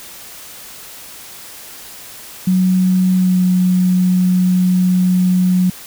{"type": "tone with pitch glide", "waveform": "sine", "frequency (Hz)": [184.9, 182.57], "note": ["F#3", "F#3"], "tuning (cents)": [-1, -23], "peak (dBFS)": -10, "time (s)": [2.47, 5.7], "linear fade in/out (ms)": 5, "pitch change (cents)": -22, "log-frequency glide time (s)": [3.17, 3.4], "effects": ["white hiss -35 dBFS RMS until 5.86 s"]}